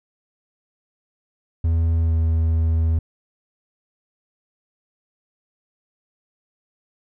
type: tone with pitch glide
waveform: triangle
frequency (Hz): 82.3 to 81.17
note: E2 to E2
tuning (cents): -2 to -26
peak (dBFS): -14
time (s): 1.64-2.99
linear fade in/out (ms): 5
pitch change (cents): -24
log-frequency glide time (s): 1.99-2.13
effects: none